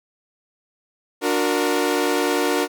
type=chord; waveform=sawtooth; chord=D augmented; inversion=none; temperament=equal with one note detuned; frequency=293.7 / 363.4 / 466.2 Hz; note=D4 / F#4 / A#4; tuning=0 / -31 / 0 cents; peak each=-19 dBFS; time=1.21-2.68 s; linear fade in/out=50 ms; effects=none